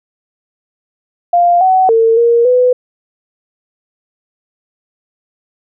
sine tone with pitch steps, 698 / 751 / 452.9 / 469.2 / 499.4 Hz, F5 / F#5 / A#4 / A#4 / B4, -1 / +26 / -50 / +11 / +19 cents, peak -6 dBFS, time 1.33-2.73 s, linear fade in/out 5 ms, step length 280 ms, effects none

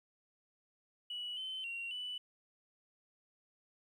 sine tone with pitch steps, 2940 / 3065 / 2752 / 2978 Hz, F#7 / G7 / F7 / F#7, -12 / -40 / -26 / +11 cents, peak -38 dBFS, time 1.1-2.18 s, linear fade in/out 5 ms, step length 270 ms, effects tanh soft clip ceiling -35 dBFS + 12-bit

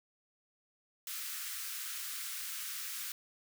white high-pass noise, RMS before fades -41 dBFS, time 1.07-3.12 s, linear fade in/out 2 ms, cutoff 1200 Hz, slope 48 dB/octave, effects none

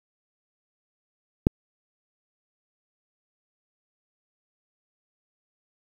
click, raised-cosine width 3 ms, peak -3 dBFS, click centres 1.469 s, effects 7-bit

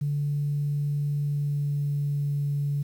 sine tone with pitch glide, 144.8 to 143.3 Hz, D3 to D3, -24 to -42 cents, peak -23 dBFS, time 0.01-2.83 s, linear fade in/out 10 ms, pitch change -18 cents, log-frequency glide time 1.2-2.51 s, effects tanh soft clip ceiling -19 dBFS + 9-bit

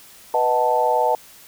sine chord, B dominant seventh, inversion none, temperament equal, 493.9 / 622.3 / 740 / 880 Hz, B4 / D#5 / F#5 / A5, 0 / 0 / 0 / 0 cents, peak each -22 / -22 / -23 / -19 dBFS, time 0.34-1.15 s, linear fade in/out 2 ms, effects white hiss -46 dBFS RMS until 1.47 s

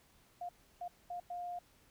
sine tone bursts at uneven times, 707 Hz, F5, 21 cents sharp, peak -39 dBFS, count 4, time 0.41-0.49 / 0.81-0.88 / 1.1-1.2 / 1.3-1.59 s, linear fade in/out 5 ms, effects pink hiss -67 dBFS RMS until 1.9 s

